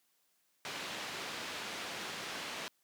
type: low-pass noise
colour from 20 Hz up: white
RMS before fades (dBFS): -42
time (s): 0.65-2.68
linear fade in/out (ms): 0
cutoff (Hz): 3600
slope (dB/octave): 12
effects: white hiss -75 dBFS RMS until 2.83 s + high-pass 150 Hz 12 dB/octave